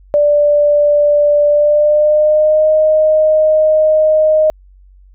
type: tone with pitch glide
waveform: sine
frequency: 587.3 to 620.4 Hz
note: D5 to D#5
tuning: 0 to -5 cents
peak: -7 dBFS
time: 0.14-4.5 s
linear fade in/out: 0 ms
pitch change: +95 cents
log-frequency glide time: 1.48-2.69 s
effects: added 47 Hz sine -40 dBFS peak until 5.14 s